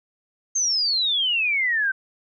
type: exponential sweep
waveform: sine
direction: down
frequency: 6450 to 1525 Hz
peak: -19 dBFS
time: 0.55-1.92 s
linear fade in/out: 10 ms
effects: none